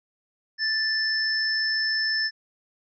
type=tone pair together; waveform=sine; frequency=1760 / 5274 Hz; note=A6 / E8; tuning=0 / 0 cents; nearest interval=octave + perfect fifth; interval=1900 cents; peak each=-25 / -25 dBFS; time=0.58-2.31 s; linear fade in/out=50 ms; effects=none